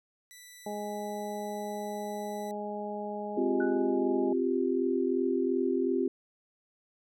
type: tone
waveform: 10% pulse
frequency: 1975.5 Hz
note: B6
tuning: in tune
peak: -40 dBFS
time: 0.31-2.51 s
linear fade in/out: 0 ms
type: harmonic tone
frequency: 207.7 Hz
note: G#3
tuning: in tune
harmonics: 1 / 2 / 3 / 4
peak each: -39 / -39 / -39 / -39 dBFS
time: 0.66-4.33 s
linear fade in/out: 5 ms
type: chord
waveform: sine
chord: C suspended fourth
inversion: none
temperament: equal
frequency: 261.6 / 349.2 / 392 Hz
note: C4 / F4 / G4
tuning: 0 / 0 / 0 cents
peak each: -30 dBFS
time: 3.37-6.08 s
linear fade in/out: 5 ms
type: tone with exponential decay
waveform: sine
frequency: 1480 Hz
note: F#6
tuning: in tune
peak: -33 dBFS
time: 3.6-3.98 s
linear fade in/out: 5 ms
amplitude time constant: 82 ms
effects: none